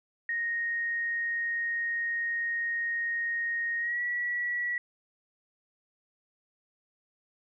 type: tone with pitch glide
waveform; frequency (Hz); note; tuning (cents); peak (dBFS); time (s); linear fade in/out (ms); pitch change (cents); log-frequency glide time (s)
sine; 1864.7 to 1937.2; A#6 to B6; 0 to -34; -28; 0.29-4.78; 2; +66; 3.79-4.01
effects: none